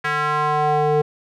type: tone with band-pass filter sweep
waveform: square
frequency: 150.1 Hz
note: D3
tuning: 38 cents sharp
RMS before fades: -19 dBFS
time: 0.04-1.02 s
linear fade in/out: 10 ms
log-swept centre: 1700 to 510 Hz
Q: 2.6
effects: none